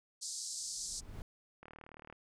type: band-pass noise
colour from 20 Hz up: white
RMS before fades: -42 dBFS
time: 0.21-1.01 s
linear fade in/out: 20 ms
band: 4400 to 8800 Hz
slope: 48 dB/octave
type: noise with exponential growth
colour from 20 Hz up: brown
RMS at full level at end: -42 dBFS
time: 0.48-1.22 s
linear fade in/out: 1 ms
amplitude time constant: 160 ms
type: click train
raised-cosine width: 0.5 ms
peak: -36 dBFS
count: 20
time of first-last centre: 1.63-2.126 s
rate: 38.3 Hz
effects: none